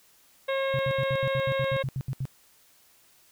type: harmonic tone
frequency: 540 Hz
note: C#5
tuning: 45 cents flat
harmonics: 1 / 2 / 3 / 4 / 5 / 6 / 7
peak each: -26 / -35 / -36 / -36 / -42 / -45 / -40 dBFS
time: 0.48-1.83 s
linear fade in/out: 10 ms
type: tone bursts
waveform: sine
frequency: 132.9 Hz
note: C3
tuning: 27 cents sharp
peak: -27 dBFS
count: 13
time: 0.74-2.254 s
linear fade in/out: 0 ms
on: 50 ms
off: 72 ms
effects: white hiss -60 dBFS RMS until 3.31 s